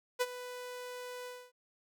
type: tone with ADSR envelope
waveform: sawtooth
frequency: 496.1 Hz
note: B4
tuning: 8 cents sharp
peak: -23 dBFS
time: 0.19-1.52 s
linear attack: 24 ms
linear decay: 40 ms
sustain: -15 dB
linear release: 260 ms
effects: none